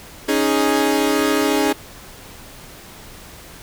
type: chord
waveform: sawtooth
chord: C# suspended second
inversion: none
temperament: equal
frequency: 277.2 / 311.1 / 415.3 Hz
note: C#4 / D#4 / G#4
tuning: 0 / 0 / 0 cents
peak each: -16 dBFS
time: 0.28-1.73 s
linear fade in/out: 10 ms
effects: pink hiss -40 dBFS RMS until 3.62 s